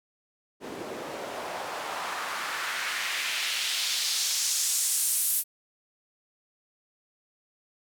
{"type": "noise with band-pass filter sweep", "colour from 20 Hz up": "white", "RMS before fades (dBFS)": -30, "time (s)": [0.6, 5.44], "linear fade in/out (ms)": 50, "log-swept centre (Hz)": [330, 12000], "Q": 1.4, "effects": []}